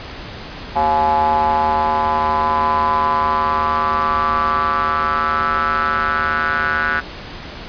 square tone with band-pass filter sweep, 77.5 Hz, D#2, 6 cents flat, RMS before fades -17 dBFS, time 0.75-7.01 s, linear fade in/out 20 ms, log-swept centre 820 to 1500 Hz, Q 7.4, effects pink hiss -32 dBFS RMS until 7.68 s + resampled to 11025 Hz

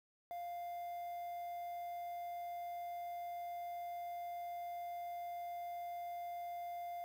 triangle tone with quantisation, 698.5 Hz, F5, in tune, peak -40 dBFS, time 0.31-7.04 s, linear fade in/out 0 ms, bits 10, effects none

